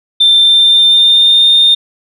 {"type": "tone with pitch glide", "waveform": "sine", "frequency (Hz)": [3571, 3636], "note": ["A7", "A#7"], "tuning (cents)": [25, -44], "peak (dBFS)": -3, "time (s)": [0.2, 1.75], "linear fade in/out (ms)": 10, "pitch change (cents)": 31, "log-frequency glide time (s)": [0.39, 1.49], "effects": ["tanh soft clip ceiling 0 dBFS"]}